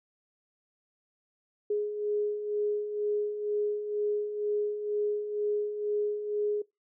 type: beating tone pair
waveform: sine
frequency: 415.3 / 417.4 Hz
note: G#4 / G#4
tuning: 0 / +9 cents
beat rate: 2.1 Hz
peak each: -36 / -28 dBFS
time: 1.7-6.62 s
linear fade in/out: 5 ms
effects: noise-tail reverb RT60 0.2 s tail -22 dB re dry